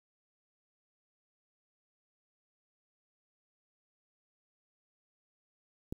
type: click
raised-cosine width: 3 ms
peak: -24 dBFS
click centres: 5.925 s
effects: 9-bit